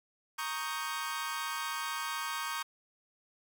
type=chord; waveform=sawtooth; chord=Eb dominant seventh; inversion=second; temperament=equal; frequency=932.3 / 1108.7 / 1244.5 / 1568 Hz; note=Bb5 / Db6 / Eb6 / G6; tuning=0 / 0 / 0 / 0 cents; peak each=-37 / -35 / -37 / -37 dBFS; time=0.38-2.63 s; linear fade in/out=10 ms; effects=none